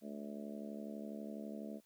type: harmonic tone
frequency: 72.1 Hz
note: D2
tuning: 31 cents flat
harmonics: 3 / 4 / 5 / 6 / 7 / 8 / 9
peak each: -45 / -51 / -55 / -55 / -58 / -54 / -53 dBFS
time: 0.01-1.81 s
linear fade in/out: 50 ms
effects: white hiss -73 dBFS RMS until 1.85 s